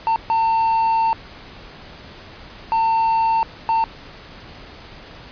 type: tone bursts at uneven times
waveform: triangle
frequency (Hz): 900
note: A5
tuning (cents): +39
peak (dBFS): -13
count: 4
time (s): 0.07-0.16 / 0.3-1.13 / 2.72-3.43 / 3.69-3.84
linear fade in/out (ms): 0
effects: pink hiss -40 dBFS RMS until 5.31 s + resampled to 11025 Hz